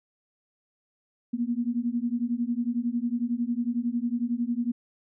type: beating tone pair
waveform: sine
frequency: 233.1 / 244.1 Hz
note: A#3 / B3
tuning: 0 / -20 cents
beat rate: 11 Hz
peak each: -28 dBFS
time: 1.33-4.72 s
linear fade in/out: 10 ms
effects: none